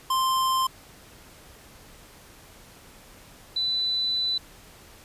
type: tone pair in turn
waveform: square / sine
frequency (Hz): 1046.5 / 3990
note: C6 / B7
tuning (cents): 0 / +17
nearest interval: octave + major seventh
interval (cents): 2317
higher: second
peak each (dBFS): -22 / -23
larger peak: first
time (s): 0.1-0.67 / 3.56-4.38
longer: second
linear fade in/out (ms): 5
effects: pink hiss -50 dBFS RMS until 5.04 s + resampled to 32000 Hz